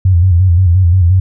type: tone with vibrato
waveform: sine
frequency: 89.6 Hz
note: F2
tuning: 45 cents sharp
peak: -5 dBFS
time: 0.05-1.2 s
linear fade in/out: 5 ms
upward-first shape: square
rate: 5.7 Hz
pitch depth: 81 cents each way
effects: none